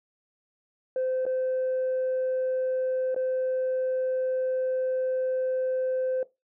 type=tone with dropouts; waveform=sine; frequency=516 Hz; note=C5; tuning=24 cents flat; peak=-23 dBFS; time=0.96-6.23 s; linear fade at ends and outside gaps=2 ms; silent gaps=1.254-1.264 / 3.146-3.162 s; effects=noise-tail reverb RT60 0.2 s tail -18 dB re dry + tanh soft clip ceiling -22 dBFS